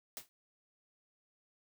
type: noise with exponential decay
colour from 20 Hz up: white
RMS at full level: -40 dBFS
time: 0.17-0.29 s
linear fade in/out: 0 ms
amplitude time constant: 25 ms
effects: none